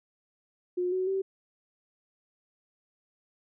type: tone with pitch steps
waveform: sine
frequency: 359.1 / 372 / 385.3 Hz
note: F4 / F#4 / G4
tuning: +48 / +9 / -30 cents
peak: -26 dBFS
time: 0.77-1.22 s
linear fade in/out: 10 ms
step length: 150 ms
effects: none